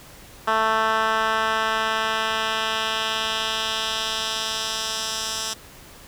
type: tone with band-pass filter sweep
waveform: 10% pulse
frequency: 220.8 Hz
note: A3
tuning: 6 cents sharp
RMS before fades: -24 dBFS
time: 0.47-5.54 s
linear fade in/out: 10 ms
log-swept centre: 1300 to 6000 Hz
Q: 1.3
effects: pink hiss -45 dBFS RMS until 6.07 s